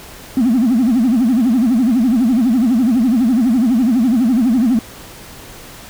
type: tone with vibrato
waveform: triangle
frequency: 240.9 Hz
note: B3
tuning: 43 cents flat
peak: -7 dBFS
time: 0.37-4.79 s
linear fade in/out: 2 ms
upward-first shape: sine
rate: 12 Hz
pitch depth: 200 cents each way
effects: tanh soft clip ceiling -6 dBFS + pink hiss -36 dBFS RMS until 5.89 s